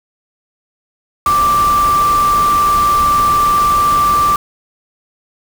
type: tone in noise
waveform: sine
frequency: 1174.7 Hz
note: D6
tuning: in tune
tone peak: -9 dBFS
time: 1.26-4.36 s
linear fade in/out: 2 ms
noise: pink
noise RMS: -23 dBFS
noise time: 1.26-4.36 s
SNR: +11 dB
effects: none